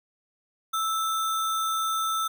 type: tone with sample-and-hold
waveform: sine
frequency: 1318.5 Hz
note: E6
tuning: in tune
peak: -24 dBFS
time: 0.73-2.28 s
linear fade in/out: 10 ms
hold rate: 4900 Hz
effects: none